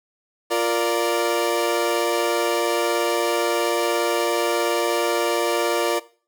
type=chord; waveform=30% pulse; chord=Bb major; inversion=second; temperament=equal; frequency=349.2 / 466.2 / 587.3 Hz; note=F4 / Bb4 / D5; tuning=0 / 0 / 0 cents; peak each=-21 dBFS; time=0.5-6 s; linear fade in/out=20 ms; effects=noise-tail reverb RT60 0.4 s tail -18 dB re dry